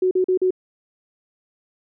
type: tone bursts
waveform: sine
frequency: 370 Hz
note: F#4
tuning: in tune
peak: -15 dBFS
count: 4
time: 0.02-0.507 s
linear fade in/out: 5 ms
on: 91 ms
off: 41 ms
effects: none